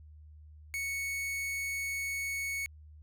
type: tone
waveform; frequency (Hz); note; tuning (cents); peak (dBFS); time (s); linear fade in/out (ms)
45% pulse; 2217; C#7; 0; -33; 0.74-2.66; 0
effects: added 76 Hz sine -50 dBFS peak until 3.02 s